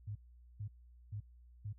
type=tone bursts; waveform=sine; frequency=103.83 Hz; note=G#2; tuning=in tune; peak=-39 dBFS; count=4; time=0.07-1.73 s; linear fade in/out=10 ms; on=85 ms; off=440 ms; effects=added 60 Hz sine -57 dBFS peak until 1.78 s